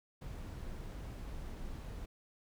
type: noise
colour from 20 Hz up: brown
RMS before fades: -44 dBFS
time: 0.21-2.06 s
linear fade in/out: 10 ms
effects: none

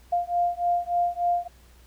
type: beating tone pair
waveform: sine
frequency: 698.5 / 701.9 Hz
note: F5 / F5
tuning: 0 / +9 cents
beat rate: 3.4 Hz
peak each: -25 dBFS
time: 0.12-1.48 s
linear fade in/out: 10 ms
effects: added 60 Hz sine -52 dBFS peak until 1.86 s + pink hiss -58 dBFS RMS until 1.86 s

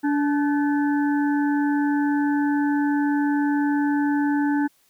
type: harmonic tone with a mistuned harmonic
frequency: 289 Hz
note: D4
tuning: 28 cents flat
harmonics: 1 / 3 / 5 / 6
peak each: -19 / -29 / -33 / -35 dBFS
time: 0.03-4.68 s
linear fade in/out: 20 ms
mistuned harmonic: 5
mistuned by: +78 cents
effects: white hiss -62 dBFS RMS until 4.89 s

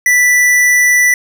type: tone with hard clipping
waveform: sine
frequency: 1974 Hz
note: B6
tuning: 1 cent flat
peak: -8 dBFS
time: 0.06-1.14 s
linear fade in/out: 2 ms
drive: 18 dB
effects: none

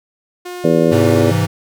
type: tone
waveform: sawtooth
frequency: 357.6 Hz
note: F4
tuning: 41 cents sharp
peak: -22 dBFS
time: 0.45-1.23 s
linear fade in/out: 10 ms
type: harmonic tone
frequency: 82.41 Hz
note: E2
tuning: in tune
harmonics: 2 / 3 / 4 / 5 / 6 / 7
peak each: -17 / -17 / -17 / -17 / -17 / -17 dBFS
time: 0.64-1.31 s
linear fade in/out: 5 ms
type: chord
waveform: square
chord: Ab augmented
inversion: none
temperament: equal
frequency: 103.83 / 130.81 / 164.81 Hz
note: Ab2 / C3 / E3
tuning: 0 / 0 / 0 cents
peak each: -17 / -21 / -18 dBFS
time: 0.91-1.47 s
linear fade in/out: 20 ms
effects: none

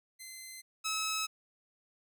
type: tone pair in turn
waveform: 10% pulse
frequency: 2063 / 1291.4 Hz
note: C7 / E6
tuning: -25 / -36 cents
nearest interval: minor sixth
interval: 811 cents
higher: first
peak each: -36 / -24 dBFS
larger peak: second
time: 0.19-0.62 / 0.84-1.27 s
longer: neither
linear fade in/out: 20 ms
effects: none

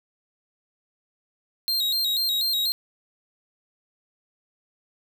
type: tone with vibrato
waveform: 45% pulse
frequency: 3992 Hz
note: B7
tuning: 18 cents sharp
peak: -21 dBFS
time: 1.68-2.72 s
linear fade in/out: 0 ms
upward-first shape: square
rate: 4.1 Hz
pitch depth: 80 cents each way
effects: none

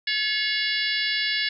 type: harmonic tone with a mistuned harmonic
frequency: 570 Hz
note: C#5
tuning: 48 cents sharp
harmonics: 3 / 4 / 5 / 6 / 7 / 8 / 9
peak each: -28 / -29 / -30 / -31 / -31 / -32 / -33 dBFS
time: 0.07-1.49 s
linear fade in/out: 5 ms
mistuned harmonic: 4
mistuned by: -82 cents
effects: none

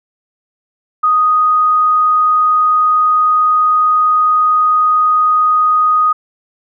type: tone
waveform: sine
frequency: 1244.5 Hz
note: D#6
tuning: in tune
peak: -8 dBFS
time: 1.03-6.13 s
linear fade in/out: 10 ms
effects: none

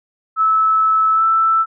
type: tone with pitch glide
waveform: sine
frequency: 1304 to 1324.5 Hz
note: E6 to E6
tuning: -19 to +8 cents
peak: -11 dBFS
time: 0.36-1.66 s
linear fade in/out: 50 ms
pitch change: +27 cents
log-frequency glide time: 1.13-1.24 s
effects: none

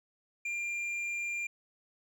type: tone with hard clipping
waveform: sine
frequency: 2391 Hz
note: D7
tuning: 30 cents sharp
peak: -34 dBFS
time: 0.45-1.47 s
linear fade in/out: 5 ms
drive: 5 dB
effects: none

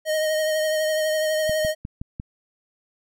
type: tone with vibrato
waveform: square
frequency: 622.3 Hz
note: D#5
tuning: in tune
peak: -21 dBFS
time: 0.05-1.75 s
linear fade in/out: 50 ms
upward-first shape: triangle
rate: 12 Hz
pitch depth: 26 cents each way
type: clicks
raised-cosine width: 5 ms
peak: -19 dBFS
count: 5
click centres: 1.495 / 1.649 / 1.851 / 2.015 / 2.199 s
effects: none

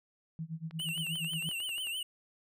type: tone with tremolo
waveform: sine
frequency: 161.6 Hz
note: E3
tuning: 34 cents flat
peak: -34 dBFS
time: 0.39-1.49 s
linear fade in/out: 0 ms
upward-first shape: sine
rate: 8.5 Hz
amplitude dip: 95%
type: click train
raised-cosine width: 0.3 ms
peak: -35 dBFS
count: 14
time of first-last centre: 0.71-1.871 s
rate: 11.2 Hz
type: tone with vibrato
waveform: square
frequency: 2879 Hz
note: F#7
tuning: 48 cents flat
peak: -35 dBFS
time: 0.79-2.03 s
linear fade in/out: 5 ms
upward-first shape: triangle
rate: 6.1 Hz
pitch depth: 140 cents each way
effects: none

